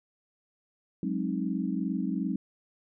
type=chord; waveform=sine; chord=Ab dominant seventh; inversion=third; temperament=equal with one note detuned; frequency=185 / 207.7 / 265.1 / 311.1 Hz; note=Gb3 / Ab3 / C4 / Eb4; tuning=0 / 0 / +23 / 0 cents; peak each=-32 / -33 / -33 / -35 dBFS; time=1.03-2.36 s; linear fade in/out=2 ms; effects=none